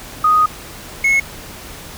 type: tone pair in turn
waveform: sine / triangle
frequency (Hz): 1244.5 / 2184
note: D#6 / C#7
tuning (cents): 0 / -26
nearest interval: minor seventh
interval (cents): 974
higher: second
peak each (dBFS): -9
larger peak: neither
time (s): 0.24-0.46 / 1.04-1.2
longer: first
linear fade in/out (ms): 5
effects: pink hiss -34 dBFS RMS until 1.97 s